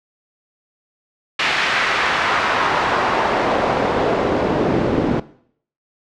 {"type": "noise with band-pass filter sweep", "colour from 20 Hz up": "pink", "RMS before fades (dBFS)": -18, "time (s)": [1.39, 5.2], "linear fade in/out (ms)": 5, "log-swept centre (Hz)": [2200, 290], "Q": 1.1, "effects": ["noise-tail reverb RT60 0.6 s tail -18 dB re dry", "low-pass 5000 Hz 12 dB/octave"]}